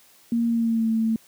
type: tone with pitch glide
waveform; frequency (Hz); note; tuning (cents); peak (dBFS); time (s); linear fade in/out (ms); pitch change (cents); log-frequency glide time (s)
sine; 233.1 to 223.7; A#3 to A3; 0 to +29; -19; 0.32-1.16; 2; -71; 0.47-0.9
effects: white hiss -55 dBFS RMS until 1.27 s + high-pass 80 Hz 12 dB/octave